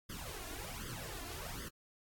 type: noise with flanger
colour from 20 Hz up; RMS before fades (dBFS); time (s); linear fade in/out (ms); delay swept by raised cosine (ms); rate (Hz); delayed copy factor
pink; -45; 0.09-1.69; 10; 0.61 to 2.91; 1.3; +1
effects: AAC 64 kbps